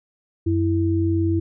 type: tone pair together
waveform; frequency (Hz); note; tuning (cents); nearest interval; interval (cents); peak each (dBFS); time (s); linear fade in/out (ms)
sine; 92.49 / 329.6; F#2 / E4; 0 / 0; octave + minor seventh; 2200; -20; 0.46-1.4; 10
effects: none